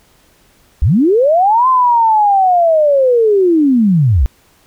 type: linear two-way sweep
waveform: sine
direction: up then down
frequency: 51.8 to 1046.5 to 51.8 Hz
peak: -7 dBFS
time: 0.82-4.26 s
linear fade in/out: 0 ms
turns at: 1.68 s
effects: pink hiss -51 dBFS RMS until 4.66 s

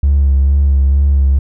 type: tone with vibrato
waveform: triangle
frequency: 69.3 Hz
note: C#2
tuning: in tune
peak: -4 dBFS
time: 0.03-1.39 s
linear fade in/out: 5 ms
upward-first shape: sine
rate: 2.2 Hz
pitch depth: 35 cents each way
effects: tanh soft clip ceiling -4 dBFS

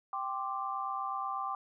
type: chord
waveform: sine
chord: G suspended fourth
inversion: none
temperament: equal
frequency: 784 / 1046.5 / 1174.7 Hz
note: G5 / C6 / D6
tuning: 0 / 0 / 0 cents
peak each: -38 / -39 / -36 dBFS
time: 0.13-1.55 s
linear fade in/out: 2 ms
effects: none

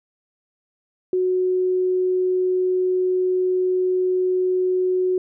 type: tone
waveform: sine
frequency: 368.1 Hz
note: F#4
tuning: 9 cents flat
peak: -17 dBFS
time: 1.13-5.18 s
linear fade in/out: 2 ms
effects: none

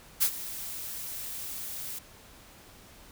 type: noise with ADSR envelope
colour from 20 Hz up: blue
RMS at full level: -22 dBFS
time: 0.2-1.99 s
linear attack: 25 ms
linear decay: 74 ms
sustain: -16 dB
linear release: 8 ms
effects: pink hiss -53 dBFS RMS until 3.11 s

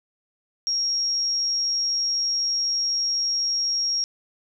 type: tone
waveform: sine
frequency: 5588 Hz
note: F8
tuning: in tune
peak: -21 dBFS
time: 0.67-4.04 s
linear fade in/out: 0 ms
effects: none

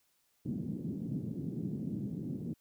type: band-pass noise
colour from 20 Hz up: pink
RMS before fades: -38 dBFS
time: 0.45-2.54 s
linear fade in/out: 10 ms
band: 140 to 280 Hz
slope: 24 dB/octave
effects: white hiss -74 dBFS RMS until 2.6 s

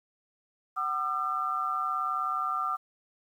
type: tone cluster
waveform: sine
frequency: 752 / 1203 / 1342 Hz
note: F#5 / D6 / E6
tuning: +28 / +41 / +31 cents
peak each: -37 / -29 / -33 dBFS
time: 0.76-2.77 s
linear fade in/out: 20 ms
effects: 10-bit

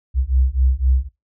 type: beating tone pair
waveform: sine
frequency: 62.9 / 66.8 Hz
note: B1 / C2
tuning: +32 / +36 cents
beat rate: 3.9 Hz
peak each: -17 dBFS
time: 0.14-1.09 s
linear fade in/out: 50 ms
effects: noise-tail reverb RT60 0.2 s tail -21 dB re dry

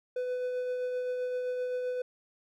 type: tone with tremolo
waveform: triangle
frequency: 500 Hz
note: B4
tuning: 21 cents sharp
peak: -27 dBFS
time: 0.16-2.02 s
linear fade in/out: 5 ms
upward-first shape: triangle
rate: 7.7 Hz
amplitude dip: 30%
effects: none

